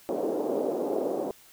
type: band-pass noise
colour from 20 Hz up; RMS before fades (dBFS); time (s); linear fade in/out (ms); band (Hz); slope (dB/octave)
pink; -29; 0.09-1.31; 0; 320 to 600; 24
effects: white hiss -55 dBFS RMS until 1.52 s